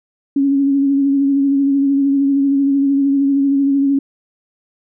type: tone with vibrato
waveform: sine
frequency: 277.2 Hz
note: C#4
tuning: in tune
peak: -11 dBFS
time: 0.36-3.99 s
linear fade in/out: 5 ms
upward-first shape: sine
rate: 13 Hz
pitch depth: 28 cents each way
effects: none